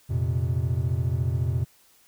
triangle chord, F suspended fourth, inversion none, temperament equal, 87.31 / 116.54 / 130.81 Hz, F2 / Bb2 / C3, 0 / 0 / 0 cents, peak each -25 dBFS, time 0.09-1.65 s, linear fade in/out 20 ms, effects white hiss -59 dBFS RMS until 2.07 s

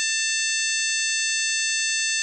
harmonic tone with a mistuned harmonic, 890 Hz, A5, 20 cents sharp, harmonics 2 / 3 / 4 / 5 / 6 / 7 / 8 / 9, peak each -28 / -28 / -31 / -30 / -34 / -28 / -34 / -31 dBFS, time 0-2.22 s, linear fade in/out 0 ms, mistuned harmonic 6, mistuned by -39 cents, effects none

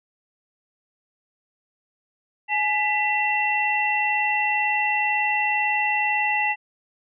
sine tone cluster, 842 / 1987 / 2709 Hz, G#5 / B6 / E7, +24 / +10 / +47 cents, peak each -24 dBFS, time 2.48-6.56 s, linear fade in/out 50 ms, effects none

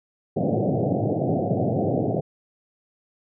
pink band-pass noise, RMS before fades -23 dBFS, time 0.36-2.21 s, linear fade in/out 10 ms, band 100 to 750 Hz, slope 96 dB/octave, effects none

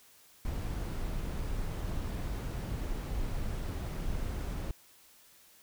brown noise, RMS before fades -35 dBFS, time 0.45-4.71 s, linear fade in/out 2 ms, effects white hiss -60 dBFS RMS until 5.62 s

